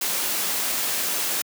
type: noise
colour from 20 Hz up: white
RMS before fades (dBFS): -25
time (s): 0.01-1.42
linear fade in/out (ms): 5
effects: high-pass 200 Hz 12 dB/octave